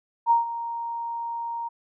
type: tone with ADSR envelope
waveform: sine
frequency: 932.3 Hz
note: A#5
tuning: in tune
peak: -14 dBFS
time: 0.26-1.69 s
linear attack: 47 ms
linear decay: 140 ms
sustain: -14 dB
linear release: 16 ms
effects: none